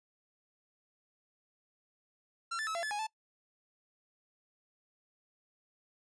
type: tone with pitch steps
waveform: 45% pulse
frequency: 1361 / 1755 / 1295 / 679 / 1728 / 829 / 875 Hz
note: F6 / A6 / E6 / F5 / A6 / G#5 / A5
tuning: -45 / -5 / -31 / -49 / -32 / -3 / -10 cents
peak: -34 dBFS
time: 2.51-3.07 s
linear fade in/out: 10 ms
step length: 80 ms
effects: noise-tail reverb RT60 0.1 s tail -23 dB re dry + resampled to 22050 Hz